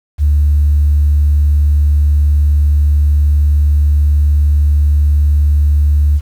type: tone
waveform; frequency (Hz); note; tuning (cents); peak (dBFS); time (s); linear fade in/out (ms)
sine; 73.42; D2; 0; -6; 0.18-6.21; 50
effects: tanh soft clip ceiling -3 dBFS + 7-bit